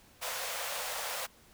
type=high-pass noise; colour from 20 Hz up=pink; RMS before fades=-37 dBFS; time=0.21-1.27 s; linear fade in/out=20 ms; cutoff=480 Hz; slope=96 dB/octave; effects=pink hiss -60 dBFS RMS until 1.53 s